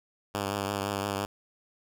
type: tone with vibrato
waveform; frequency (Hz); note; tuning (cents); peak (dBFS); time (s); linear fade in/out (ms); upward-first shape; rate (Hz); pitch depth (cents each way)
5% pulse; 100; G2; +35; -18; 0.34-1.26; 10; sine; 5.8; 29
effects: none